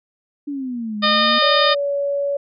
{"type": "exponential two-way sweep", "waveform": "sine", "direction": "down then up", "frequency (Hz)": [293.7, 207.7, 236.4], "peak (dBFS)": -23, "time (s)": [0.47, 1.39], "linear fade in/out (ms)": 10, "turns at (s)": 0.98}
{"type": "harmonic tone", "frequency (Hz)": 610, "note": "D#5", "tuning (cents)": -34, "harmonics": [1, 2, 3, 4, 5, 6, 7, 8], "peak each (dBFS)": [-22, -18, -22, -27, -25, -19, -30, -24], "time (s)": [1.02, 1.75], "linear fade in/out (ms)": 20}
{"type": "tone with pitch glide", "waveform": "sine", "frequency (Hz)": [570, 565.1], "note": ["C#5", "C#5"], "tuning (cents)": [48, 33], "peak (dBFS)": -18, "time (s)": [1.42, 2.37], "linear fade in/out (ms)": 5, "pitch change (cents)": -15, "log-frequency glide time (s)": [1.69, 1.95]}
{"effects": []}